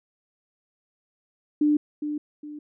sine tone with echo, 297.9 Hz, D4, 25 cents sharp, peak -17 dBFS, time 1.61-1.77 s, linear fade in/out 5 ms, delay 410 ms, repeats 2, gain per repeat -9 dB, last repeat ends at 2.59 s, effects none

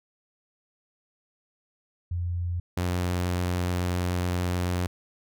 sine / sawtooth tone pair in turn, 87.31 / 89.3 Hz, F2 / F2, 0 / +39 cents, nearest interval unison, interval 39 cents, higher second, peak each -26 / -21 dBFS, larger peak second, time 2.11-2.6 / 2.77-4.87 s, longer second, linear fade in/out 5 ms, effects none

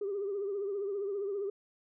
sine tone with vibrato, 400 Hz, G4, 35 cents sharp, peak -31 dBFS, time 0.01-1.5 s, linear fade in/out 5 ms, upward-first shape triangle, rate 15 Hz, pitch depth 83 cents each way, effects tanh soft clip ceiling -28 dBFS

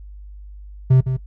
triangle tone with echo, 129.9 Hz, C3, 12 cents flat, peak -7 dBFS, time 0.9-1.01 s, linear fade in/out 10 ms, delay 160 ms, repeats 1, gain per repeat -9 dB, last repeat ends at 1.17 s, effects noise-tail reverb RT60 0.1 s tail -19 dB re dry + added 50 Hz sine -35 dBFS peak until 1.26 s

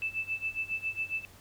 sine tone with tremolo, 2637 Hz, E7, in tune, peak -28 dBFS, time 0.02-1.25 s, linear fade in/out 0 ms, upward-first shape sine, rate 7.3 Hz, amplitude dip 90%, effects added 96 Hz sine -57 dBFS peak until 1.4 s + pink hiss -56 dBFS RMS until 1.4 s

